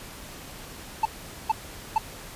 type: tone bursts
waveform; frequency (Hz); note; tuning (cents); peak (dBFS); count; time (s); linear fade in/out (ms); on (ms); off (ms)
triangle; 880; A5; 0; -16; 3; 1.03-1.982; 5; 24; 440
effects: pink hiss -42 dBFS RMS until 2.35 s + resampled to 32000 Hz